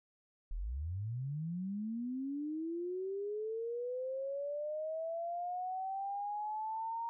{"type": "linear sweep", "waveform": "sine", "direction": "up", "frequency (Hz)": [33.44, 932.3], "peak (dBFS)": -36, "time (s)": [0.51, 7.09], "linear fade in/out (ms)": 0, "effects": []}